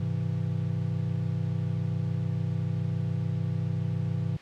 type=chord; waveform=triangle; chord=Ab augmented; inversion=none; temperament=equal; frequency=103.83 / 130.81 / 164.81 Hz; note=Ab2 / C3 / E3; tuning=0 / 0 / 0 cents; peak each=-29 / -29 / -29 dBFS; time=0-4.37 s; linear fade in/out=5 ms; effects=white hiss -49 dBFS RMS until 4.41 s + low-pass 3000 Hz 12 dB/octave